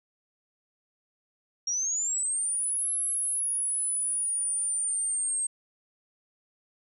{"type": "linear two-way sweep", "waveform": "sine", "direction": "up then down", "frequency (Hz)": [5570, 11030, 8370], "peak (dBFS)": -26, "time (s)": [1.67, 5.47], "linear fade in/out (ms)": 5, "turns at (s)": 2.9, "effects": []}